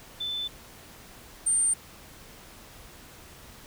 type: tone pair in turn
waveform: sine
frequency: 3520 / 8870 Hz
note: A7 / C#9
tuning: 0 / 0 cents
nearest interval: octave + major third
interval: 1600 cents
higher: second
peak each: -29 / -21 dBFS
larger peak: second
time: 0.2-0.48 / 1.46-1.74 s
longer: neither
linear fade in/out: 10 ms
effects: pink hiss -49 dBFS RMS until 3.66 s